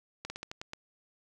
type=slowing click train; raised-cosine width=0.2 ms; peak=-22 dBFS; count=7; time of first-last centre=0.25-0.734 s; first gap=50 ms; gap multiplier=1.19; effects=none